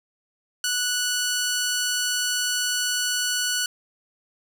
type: tone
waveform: 10% pulse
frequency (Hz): 1476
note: F#6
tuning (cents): -5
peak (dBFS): -14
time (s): 0.64-3.66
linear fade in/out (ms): 2
effects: none